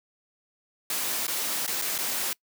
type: noise with dropouts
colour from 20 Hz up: white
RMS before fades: -29 dBFS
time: 0.9-2.33 s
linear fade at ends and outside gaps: 2 ms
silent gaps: 1.268-1.279 / 1.665-1.677 / 1.816-1.821 / 1.98-1.986 s
effects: noise-tail reverb RT60 0.1 s tail -24 dB re dry + high-pass 200 Hz 12 dB/octave